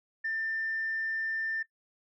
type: tone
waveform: sine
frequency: 1790 Hz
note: A6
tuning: 29 cents sharp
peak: -29 dBFS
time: 0.24-1.63 s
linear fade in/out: 10 ms
effects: noise-tail reverb RT60 0.1 s tail -19 dB re dry + tanh soft clip ceiling -25 dBFS